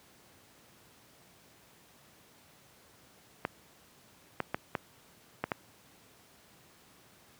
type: clicks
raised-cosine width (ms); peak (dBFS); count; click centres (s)
0.5; -15; 6; 3.451 / 4.403 / 4.545 / 4.752 / 5.44 / 5.518
effects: pink hiss -60 dBFS RMS until 7.39 s + high-pass 100 Hz 12 dB/octave